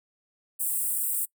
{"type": "high-pass noise", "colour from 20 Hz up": "pink", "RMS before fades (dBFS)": -28, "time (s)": [0.59, 1.26], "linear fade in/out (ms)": 20, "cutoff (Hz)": 8000, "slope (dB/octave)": 96, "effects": ["noise-tail reverb RT60 0.1 s tail -23 dB re dry"]}